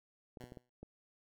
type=clicks; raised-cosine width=2 ms; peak=-35 dBFS; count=5; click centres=0.372 / 0.44 / 0.521 / 0.572 / 0.83 s
type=tone with exponential decay; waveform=10% pulse; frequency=123.6 Hz; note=B2; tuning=2 cents sharp; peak=-39 dBFS; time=0.4-0.7 s; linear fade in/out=5 ms; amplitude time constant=65 ms
effects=none